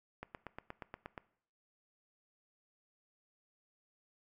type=click train; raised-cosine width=0.5 ms; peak=-28 dBFS; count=9; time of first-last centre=0.23-1.178 s; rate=8.44 Hz; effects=noise-tail reverb RT60 0.6 s tail -19 dB re dry